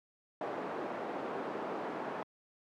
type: band-pass noise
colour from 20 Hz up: pink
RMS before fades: -39 dBFS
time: 0.41-2.23 s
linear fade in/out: 2 ms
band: 330 to 1000 Hz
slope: 12 dB/octave
effects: high-pass 150 Hz 12 dB/octave